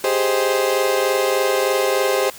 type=chord; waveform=35% pulse; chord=Ab major seventh; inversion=third; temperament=equal with one note detuned; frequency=392 / 415.3 / 523.3 / 625.1 Hz; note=G4 / Ab4 / C5 / Eb5; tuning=0 / 0 / 0 / +8 cents; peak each=-20 / -22 / -18 / -24 dBFS; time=0.04-2.3 s; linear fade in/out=2 ms; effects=white hiss -39 dBFS RMS until 2.38 s